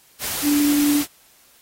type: tone in noise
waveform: sine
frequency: 291.3 Hz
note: D4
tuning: 14 cents flat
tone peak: -15 dBFS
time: 0.42-1.04 s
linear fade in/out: 50 ms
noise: white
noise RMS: -26 dBFS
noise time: 0.19-1.07 s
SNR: +8 dB
effects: white hiss -54 dBFS RMS until 1.61 s + AAC 48 kbps